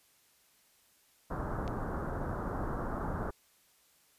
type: low-pass noise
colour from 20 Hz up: pink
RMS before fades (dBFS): -36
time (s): 1.3-3.31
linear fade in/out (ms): 10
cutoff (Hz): 1500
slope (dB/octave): 48
type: click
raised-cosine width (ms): 0.2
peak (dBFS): -27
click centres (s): 1.678
effects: white hiss -67 dBFS RMS until 4.18 s + resampled to 32000 Hz